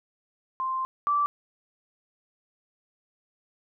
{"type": "tone pair in turn", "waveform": "sine", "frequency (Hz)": [1046.5, 1164], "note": ["C6", "D6"], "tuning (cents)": [0, -16], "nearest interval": "major second", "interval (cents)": 184, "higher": "second", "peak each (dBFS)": [-26, -21], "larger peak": "second", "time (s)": [[0.6, 0.85], [1.07, 1.26]], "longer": "first", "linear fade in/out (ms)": 0, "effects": []}